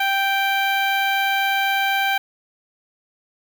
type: tone with notch filter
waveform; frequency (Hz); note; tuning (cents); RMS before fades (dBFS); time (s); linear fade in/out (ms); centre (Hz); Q
15% pulse; 784; G5; 0; -20; 0-2.18; 5; 8100; 0.64
effects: 8-bit